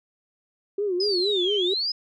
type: tone with vibrato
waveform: sine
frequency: 384.1 Hz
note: G4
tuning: 35 cents flat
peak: -22 dBFS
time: 0.78-1.74 s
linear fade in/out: 5 ms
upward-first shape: sine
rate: 4.3 Hz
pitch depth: 150 cents each way
type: exponential two-way sweep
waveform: sine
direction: down then up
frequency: 5120 to 3028 to 5120 Hz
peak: -23 dBFS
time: 1-1.92 s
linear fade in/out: 5 ms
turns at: 1.55 s
effects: tanh soft clip ceiling -12 dBFS